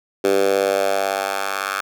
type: tone with high-pass filter sweep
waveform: 10% pulse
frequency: 98 Hz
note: G2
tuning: in tune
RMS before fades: -20 dBFS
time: 0.24-1.81 s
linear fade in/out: 5 ms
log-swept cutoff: 390 to 1200 Hz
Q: 2.9
effects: none